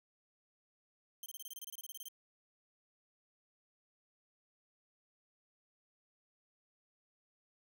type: tone bursts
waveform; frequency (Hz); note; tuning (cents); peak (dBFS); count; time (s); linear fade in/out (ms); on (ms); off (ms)
5% pulse; 3136; G7; 0; -36; 16; 1.23-2.085; 2; 30; 25
effects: none